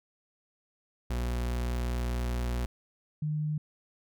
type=tone pair in turn; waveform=40% pulse / sine; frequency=60.3 / 151.95 Hz; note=B1 / D#3; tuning=-41 / -41 cents; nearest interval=octave + major third; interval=1600 cents; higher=second; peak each=-28 dBFS; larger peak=neither; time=1.1-2.66 / 3.22-3.58 s; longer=first; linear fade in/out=5 ms; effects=none